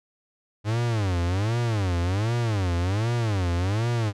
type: tone with vibrato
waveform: 45% pulse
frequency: 101.4 Hz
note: G#2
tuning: 41 cents flat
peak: -22 dBFS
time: 0.64-4.13 s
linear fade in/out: 50 ms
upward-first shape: sine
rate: 1.3 Hz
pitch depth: 290 cents each way
effects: low-pass 7000 Hz 12 dB/octave